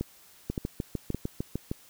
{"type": "two click trains", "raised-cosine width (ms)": 3, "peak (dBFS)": [-17, -17], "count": [4, 8], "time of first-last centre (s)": [[0.01, 1.715], [0.5, 1.556]], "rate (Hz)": [1.76, 6.63], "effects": ["white hiss -56 dBFS RMS until 1.89 s"]}